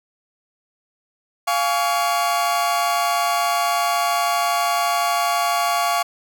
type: chord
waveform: 40% pulse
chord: Db major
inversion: first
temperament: equal with one note detuned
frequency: 698.5 / 830.6 / 1131.4 Hz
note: F5 / Ab5 / Db6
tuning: 0 / 0 / +35 cents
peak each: -20 / -25 / -21 dBFS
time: 1.47-6.03 s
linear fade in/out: 10 ms
effects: none